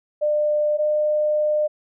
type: tone pair in turn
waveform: sine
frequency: 599 / 603.9 Hz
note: D5 / D5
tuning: +34 / +48 cents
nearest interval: unison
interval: 14 cents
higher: second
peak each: -17 dBFS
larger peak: neither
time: 0.21-0.78 / 0.78-1.68 s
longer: second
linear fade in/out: 20 ms
effects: none